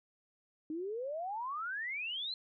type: exponential sweep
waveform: sine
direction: up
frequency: 302 to 4186 Hz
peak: -36 dBFS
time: 0.7-2.34 s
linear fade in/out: 2 ms
effects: none